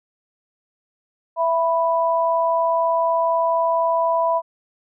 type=tone pair together; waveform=sine; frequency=663.8 / 987.8 Hz; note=E5 / B5; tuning=+12 / 0 cents; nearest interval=perfect fifth; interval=688 cents; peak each=-19 dBFS; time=1.36-4.42 s; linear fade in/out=50 ms; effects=none